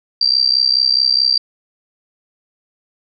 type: tone with amplitude modulation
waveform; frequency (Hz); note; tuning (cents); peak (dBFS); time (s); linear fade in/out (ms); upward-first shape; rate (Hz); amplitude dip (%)
sine; 4699; D8; 0; -7; 0.21-1.38; 5; sine; 64.7; 95
effects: none